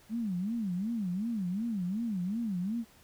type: tone with vibrato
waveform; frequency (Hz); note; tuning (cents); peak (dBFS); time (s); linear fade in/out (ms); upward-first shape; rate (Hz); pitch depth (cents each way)
sine; 203.9; G#3; -32; -30; 0.09-2.85; 50; sine; 2.7; 260
effects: pink hiss -60 dBFS RMS until 3.03 s